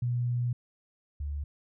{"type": "tone pair in turn", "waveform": "sine", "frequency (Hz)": [121.7, 72.36], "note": ["B2", "D2"], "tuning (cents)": [-25, -25], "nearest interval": "major sixth", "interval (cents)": 900, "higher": "first", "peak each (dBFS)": [-26, -31], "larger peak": "first", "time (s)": [[0.02, 0.53], [1.2, 1.44]], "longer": "first", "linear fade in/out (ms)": 5, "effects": []}